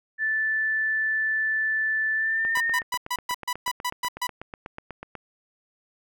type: tone with pitch glide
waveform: sine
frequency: 1756 to 1832.7 Hz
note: A6 to A#6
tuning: -4 to -30 cents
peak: -22 dBFS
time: 0.18-2.83 s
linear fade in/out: 50 ms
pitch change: +74 cents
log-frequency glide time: 2.15-2.64 s
type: click train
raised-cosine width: 0.5 ms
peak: -21 dBFS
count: 23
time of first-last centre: 2.45-5.153 s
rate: 8.14 Hz
type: tone bursts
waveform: sawtooth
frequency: 987.8 Hz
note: B5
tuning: in tune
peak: -21 dBFS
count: 10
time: 2.55-4.27 s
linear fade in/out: 5 ms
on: 55 ms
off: 130 ms
effects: none